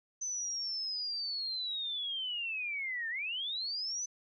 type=linear two-way sweep; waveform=sine; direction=down then up; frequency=6130 to 1768 to 6130 Hz; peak=-34 dBFS; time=0.21-4.06 s; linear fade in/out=10 ms; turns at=3.09 s; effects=none